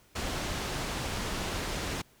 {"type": "low-pass noise", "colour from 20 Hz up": "pink", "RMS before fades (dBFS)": -34, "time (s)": [0.15, 2.02], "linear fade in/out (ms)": 10, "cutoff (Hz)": 7400, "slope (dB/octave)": 12, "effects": ["pink hiss -62 dBFS RMS until 2.2 s"]}